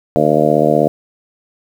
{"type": "harmonic tone", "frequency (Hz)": 76, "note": "D#2", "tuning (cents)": -40, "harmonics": [2, 3, 4, 5, 6, 7, 8, 9], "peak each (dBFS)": [-20, -19, -18, -22, -17, -17, -16, -17], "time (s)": [0.16, 0.88], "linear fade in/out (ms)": 0, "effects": ["7-bit"]}